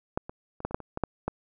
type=clicks; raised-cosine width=1 ms; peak=-13 / -24 / -28 / -15 / -28 / -11 / -27 / -18 / -11 / -14 dBFS; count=10; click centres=0.175 / 0.295 / 0.604 / 0.65 / 0.71 / 0.745 / 0.803 / 0.974 / 1.037 / 1.28 s; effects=none